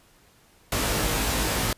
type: noise with comb filter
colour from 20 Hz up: pink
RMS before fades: -25 dBFS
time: 0.72-1.73 s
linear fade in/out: 2 ms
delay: 19 ms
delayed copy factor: +1
effects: pink hiss -58 dBFS RMS until 1.77 s + resampled to 32000 Hz